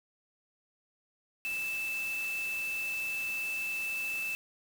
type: tone in noise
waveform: sine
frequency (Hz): 2637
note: E7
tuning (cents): 0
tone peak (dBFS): -32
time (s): 1.45-4.35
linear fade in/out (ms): 0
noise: white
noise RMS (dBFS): -45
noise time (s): 1.45-4.35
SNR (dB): +10
effects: none